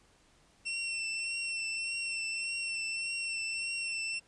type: tone with vibrato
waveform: sawtooth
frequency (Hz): 2704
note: E7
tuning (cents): +43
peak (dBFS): -30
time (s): 0.65-4.2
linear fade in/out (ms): 20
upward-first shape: triangle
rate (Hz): 1.7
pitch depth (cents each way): 27
effects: pink hiss -65 dBFS RMS until 4.27 s + resampled to 22050 Hz